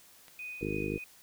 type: click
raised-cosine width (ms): 0.2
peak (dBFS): -34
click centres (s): 0.282
type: tone with tremolo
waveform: sine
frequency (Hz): 2489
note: D#7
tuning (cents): 0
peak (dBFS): -38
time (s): 0.39-1.04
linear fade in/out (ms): 2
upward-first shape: sine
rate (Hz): 3.2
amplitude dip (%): 40
type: harmonic tone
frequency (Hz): 51.5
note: G#1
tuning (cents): -14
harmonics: 1 / 2 / 3 / 4 / 5 / 6 / 7 / 8 / 9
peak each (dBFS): -43 / -42 / -40 / -41 / -43 / -38 / -38 / -40 / -40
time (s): 0.61-0.98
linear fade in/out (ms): 5
effects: white hiss -58 dBFS RMS until 1.22 s